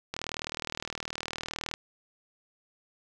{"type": "click train", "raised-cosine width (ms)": 0.2, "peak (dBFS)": -16, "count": 64, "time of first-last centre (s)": [0.14, 1.739], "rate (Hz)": 39.4, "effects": []}